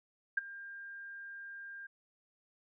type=tone with ADSR envelope; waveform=sine; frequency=1600 Hz; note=G6; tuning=35 cents sharp; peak=-25 dBFS; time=0.37-1.87 s; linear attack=7 ms; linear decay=18 ms; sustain=-19 dB; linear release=9 ms; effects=none